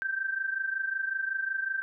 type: tone pair together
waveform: sine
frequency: 1560 / 1585.4 Hz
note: G6 / G6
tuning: -9 / +19 cents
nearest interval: unison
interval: 28 cents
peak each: -30 / -34 dBFS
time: 0.02-1.82 s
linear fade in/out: 0 ms
effects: none